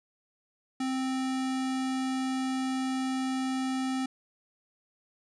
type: tone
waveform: square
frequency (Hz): 261.6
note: C4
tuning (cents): 0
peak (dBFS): -29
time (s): 0.8-4.06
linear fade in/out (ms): 5
effects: resampled to 22050 Hz + 11-bit